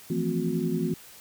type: tone cluster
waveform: sine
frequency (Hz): 163.9 / 174.7 / 221.2 / 258.1 / 362.1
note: E3 / F3 / A3 / C4 / F#4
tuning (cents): -10 / +1 / +9 / -23 / -37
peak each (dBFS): -31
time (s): 0.1-0.94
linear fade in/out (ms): 5
effects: white hiss -49 dBFS RMS until 1.2 s